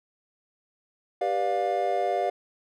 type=chord; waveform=triangle; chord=G dominant seventh; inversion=none; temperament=just; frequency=392 / 490 / 588 / 705.6 Hz; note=G4 / B4 / D5 / F5; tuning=0 / -14 / +2 / +18 cents; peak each=-29 / -30 / -28 / -24 dBFS; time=1.21-2.3 s; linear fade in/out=5 ms; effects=none